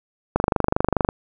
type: click train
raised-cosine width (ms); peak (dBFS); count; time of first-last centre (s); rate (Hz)
1; -3; 19; 0.36-1.089; 24.7
effects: none